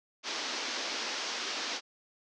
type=band-pass noise; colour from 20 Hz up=white; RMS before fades=-36 dBFS; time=0.23-1.81 s; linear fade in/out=50 ms; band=230 to 6000 Hz; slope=48 dB/octave; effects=none